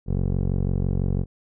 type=tone with low-pass filter; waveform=15% pulse; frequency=46 Hz; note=F#1; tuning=9 cents flat; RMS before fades=-23 dBFS; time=0.06-1.26 s; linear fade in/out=50 ms; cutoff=350 Hz; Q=0.96; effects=none